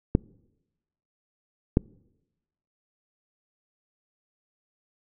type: clicks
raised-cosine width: 3 ms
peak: -5 dBFS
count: 2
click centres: 0.151 / 1.771 s
effects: noise-tail reverb RT60 1.0 s tail -26 dB re dry